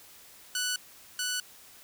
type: tone pair in turn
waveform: 10% pulse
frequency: 1484 / 1484 Hz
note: F#6 / F#6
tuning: +5 / +5 cents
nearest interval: unison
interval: 0 cents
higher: neither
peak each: -20 / -21 dBFS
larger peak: first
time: 0.55-0.76 / 1.19-1.4 s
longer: neither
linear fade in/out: 2 ms
effects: white hiss -53 dBFS RMS until 1.83 s